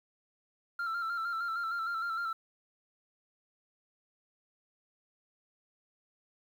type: tone with vibrato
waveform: sine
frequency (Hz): 1361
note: F6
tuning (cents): -45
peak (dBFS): -29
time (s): 0.79-2.33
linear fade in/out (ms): 5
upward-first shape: square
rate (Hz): 6.5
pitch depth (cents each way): 42
effects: tanh soft clip ceiling -31 dBFS + 10-bit